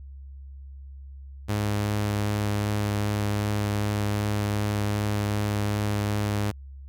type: tone with vibrato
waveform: sawtooth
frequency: 103.83 Hz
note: G#2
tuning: in tune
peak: -20 dBFS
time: 1.48-6.52 s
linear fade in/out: 20 ms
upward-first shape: sine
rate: 2.6 Hz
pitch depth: 9 cents each way
effects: added 68 Hz sine -39 dBFS peak until 6.88 s